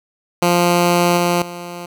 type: tone with level steps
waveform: 10% pulse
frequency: 174.61 Hz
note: F3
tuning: in tune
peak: -4 / -6 / -20 dBFS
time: 0.42-1.86 s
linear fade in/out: 5 ms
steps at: 1.17 / 1.42 s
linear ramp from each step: 2 ms
effects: none